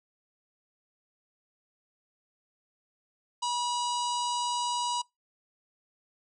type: harmonic tone with a mistuned harmonic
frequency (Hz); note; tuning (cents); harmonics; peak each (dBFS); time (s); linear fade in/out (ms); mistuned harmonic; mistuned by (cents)
970; B5; -31; 1 / 3 / 4 / 5 / 6 / 7 / 8 / 9; -29 / -38 / -39 / -40 / -45 / -43 / -43 / -45; 3.42-5.02; 10; 7; -17
effects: noise-tail reverb RT60 0.2 s tail -26 dB re dry